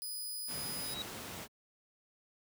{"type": "tone", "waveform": "10% pulse", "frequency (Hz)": 4978, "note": "D#8", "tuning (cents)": 0, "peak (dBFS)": -32, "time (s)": [0.02, 0.94], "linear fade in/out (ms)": 0}
{"type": "noise", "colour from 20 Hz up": "pink", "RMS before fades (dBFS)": -44, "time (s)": [0.47, 1.48], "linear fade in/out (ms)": 50}
{"type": "tone with exponential growth", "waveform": "sine", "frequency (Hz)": 3846, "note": "B7", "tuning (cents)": -47, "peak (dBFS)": -35, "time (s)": [0.69, 1.02], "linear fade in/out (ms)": 1, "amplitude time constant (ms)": 70}
{"effects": ["high-pass 100 Hz 12 dB/octave"]}